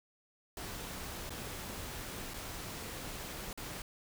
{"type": "noise with dropouts", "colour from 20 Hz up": "pink", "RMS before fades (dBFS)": -43, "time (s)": [0.57, 3.82], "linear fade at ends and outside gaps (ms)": 2, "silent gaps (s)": [[1.295, 1.304], [2.337, 2.341], [3.53, 3.575]], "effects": []}